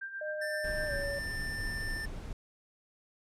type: tone with tremolo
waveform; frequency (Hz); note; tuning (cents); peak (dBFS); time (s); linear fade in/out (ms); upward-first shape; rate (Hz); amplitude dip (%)
sine; 1582; G6; +15; -36; 0.01-1.03; 10; sine; 7.8; 60
type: tone with pitch glide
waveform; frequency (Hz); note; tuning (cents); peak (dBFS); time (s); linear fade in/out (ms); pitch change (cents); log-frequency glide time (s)
sine; 610 to 565.9; D#5 to C#5; -34 to +36; -35; 0.21-1.19; 5; -130; 0.86-0.93
type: tone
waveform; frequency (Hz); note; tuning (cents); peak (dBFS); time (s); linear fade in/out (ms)
square; 1785; A6; +24; -37; 0.41-2.06; 10
type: noise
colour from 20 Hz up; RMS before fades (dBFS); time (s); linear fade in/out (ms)
brown; -39; 0.64-2.33; 2
effects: low-pass 11000 Hz 12 dB/octave